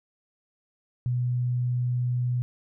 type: tone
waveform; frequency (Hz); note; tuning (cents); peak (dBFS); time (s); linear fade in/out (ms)
sine; 123.47; B2; 0; -23; 1.06-2.42; 0
effects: none